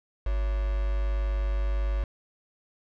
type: tone with quantisation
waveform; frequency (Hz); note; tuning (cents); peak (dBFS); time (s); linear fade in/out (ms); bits
sine; 50.7; G#1; -41; -24; 0.26-2.04; 5; 6
effects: low-pass 3000 Hz 12 dB/octave